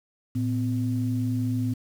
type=tone pair together; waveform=sine; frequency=113.1 / 253.9 Hz; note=A2 / B3; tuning=+48 / +48 cents; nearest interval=octave + major second; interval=1400 cents; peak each=-25 / -26 dBFS; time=0.35-1.74 s; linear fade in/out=10 ms; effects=tanh soft clip ceiling -15 dBFS + 8-bit